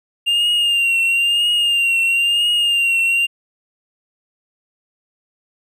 triangle tone with vibrato, 2794 Hz, F7, in tune, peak -12 dBFS, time 0.26-3.27 s, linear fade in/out 20 ms, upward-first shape triangle, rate 1 Hz, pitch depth 54 cents each way, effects none

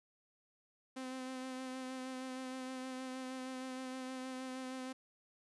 sawtooth tone with vibrato, 258.8 Hz, C4, 19 cents flat, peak -38 dBFS, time 0.96-4.93 s, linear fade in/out 10 ms, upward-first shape sine, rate 6.4 Hz, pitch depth 20 cents each way, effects resampled to 24000 Hz + 13-bit

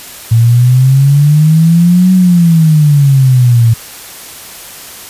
sine exponential two-way sweep, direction up then down, 112.9 to 187 to 112.9 Hz, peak -3 dBFS, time 0.31-3.74 s, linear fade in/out 10 ms, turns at 2.13 s, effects white hiss -29 dBFS RMS until 5.09 s + resampled to 32000 Hz

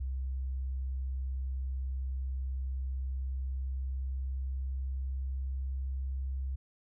sine tone with pitch glide, 65.41 to 66.28 Hz, C2 to C2, 0 to +23 cents, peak -32 dBFS, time 0-6.56 s, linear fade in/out 10 ms, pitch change +23 cents, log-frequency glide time 2.87-6.27 s, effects none

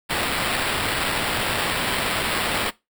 blue noise with sample-and-hold, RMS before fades -24 dBFS, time 0.09-2.71 s, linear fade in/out 20 ms, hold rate 6300 Hz, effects noise-tail reverb RT60 0.2 s tail -19 dB re dry

